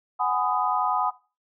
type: chord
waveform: sine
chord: G# minor seventh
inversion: third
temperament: equal with one note detuned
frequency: 740 / 830.6 / 1005.6 / 1244.5 Hz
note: F#5 / G#5 / B5 / D#6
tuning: 0 / 0 / +31 / 0 cents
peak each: -27 dBFS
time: 0.19-1.11 s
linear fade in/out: 20 ms
effects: noise-tail reverb RT60 0.3 s tail -18 dB re dry